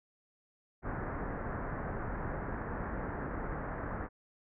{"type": "low-pass noise", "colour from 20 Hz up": "pink", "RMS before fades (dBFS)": -38, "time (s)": [0.82, 4.09], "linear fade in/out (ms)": 50, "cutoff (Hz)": 1800, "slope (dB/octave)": 48, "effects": []}